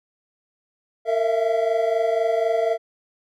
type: tone cluster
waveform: triangle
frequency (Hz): 456.5 / 653 / 677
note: A#4 / E5 / E5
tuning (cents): -36 / -17 / +46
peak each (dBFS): -21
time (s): 1.05-2.78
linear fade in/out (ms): 50
effects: none